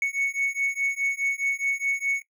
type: beating tone pair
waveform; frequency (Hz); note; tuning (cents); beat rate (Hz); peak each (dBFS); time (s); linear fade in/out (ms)
triangle; 2214 / 2218.8; C#7 / C#7; -3 / +1; 4.8; -25; 0.02-2.22; 2
effects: noise-tail reverb RT60 0.1 s tail -18 dB re dry